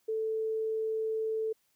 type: tone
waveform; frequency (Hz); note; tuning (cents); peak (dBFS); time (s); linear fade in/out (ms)
sine; 440.8; A4; +3; -29; 0.08-1.53; 10
effects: white hiss -73 dBFS RMS until 1.75 s